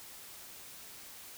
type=silence; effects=white hiss -50 dBFS RMS until 1.37 s